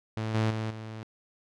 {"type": "tone with level steps", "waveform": "sawtooth", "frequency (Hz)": 110.1, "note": "A2", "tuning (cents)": 2, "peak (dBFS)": [-26, -20, -26, -34], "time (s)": [0.17, 1.03], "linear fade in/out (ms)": 0, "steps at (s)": [0.34, 0.5, 0.7], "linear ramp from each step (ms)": 10, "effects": ["low-pass 5000 Hz 12 dB/octave"]}